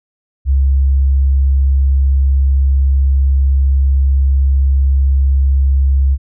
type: tone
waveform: sine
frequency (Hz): 67.8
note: C#2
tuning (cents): -38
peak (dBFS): -8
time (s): 0.45-6.18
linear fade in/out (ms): 50
effects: none